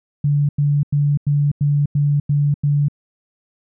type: tone bursts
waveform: sine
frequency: 144.7 Hz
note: D3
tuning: 25 cents flat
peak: -13 dBFS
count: 8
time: 0.24-2.884 s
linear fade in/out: 5 ms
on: 250 ms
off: 92 ms
effects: none